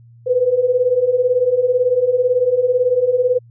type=beating tone pair; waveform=sine; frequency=485.6 / 503.6 Hz; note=B4 / B4; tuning=-29 / +34 cents; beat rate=18 Hz; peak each=-18 / -14 dBFS; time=0.26-3.39 s; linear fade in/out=20 ms; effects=added 117 Hz sine -42 dBFS peak until 3.5 s